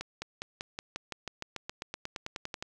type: accelerating click train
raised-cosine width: 0.2 ms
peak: -19 dBFS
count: 20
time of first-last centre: 0.01-2.625 s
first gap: 210 ms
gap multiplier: 0.95
effects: none